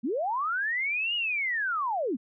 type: linear two-way sweep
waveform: sine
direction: up then down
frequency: 200.2 to 2914 to 200.2 Hz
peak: -26 dBFS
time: 0.03-2.17 s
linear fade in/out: 20 ms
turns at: 1.15 s
effects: none